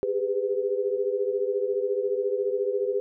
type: tone cluster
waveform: sine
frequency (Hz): 396.4 / 410.7 / 501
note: G4 / G#4 / B4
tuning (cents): +19 / -19 / +25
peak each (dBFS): -28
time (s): 0.03-3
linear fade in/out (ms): 0
effects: none